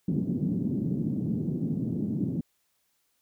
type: band-pass noise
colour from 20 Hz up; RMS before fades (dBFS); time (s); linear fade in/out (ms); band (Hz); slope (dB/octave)
pink; -29; 0.08-2.41; 5; 150 to 270; 24
effects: white hiss -73 dBFS RMS until 3.21 s